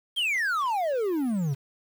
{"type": "exponential sweep", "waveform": "triangle", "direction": "down", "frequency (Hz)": [3294, 129.4], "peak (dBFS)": -22, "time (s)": [0.16, 1.55], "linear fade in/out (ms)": 20, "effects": ["8-bit"]}